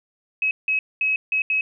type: tone bursts at uneven times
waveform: sine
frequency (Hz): 2560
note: D#7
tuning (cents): +49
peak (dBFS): -18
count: 5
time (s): 0.42-0.51 / 0.68-0.79 / 1.01-1.16 / 1.32-1.42 / 1.5-1.61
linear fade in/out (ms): 2
effects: none